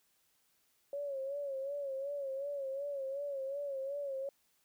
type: tone with vibrato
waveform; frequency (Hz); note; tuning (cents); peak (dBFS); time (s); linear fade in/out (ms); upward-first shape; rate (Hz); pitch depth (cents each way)
sine; 554; C#5; -1; -36; 0.93-4.29; 2; sine; 2.7; 70
effects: white hiss -74 dBFS RMS until 4.64 s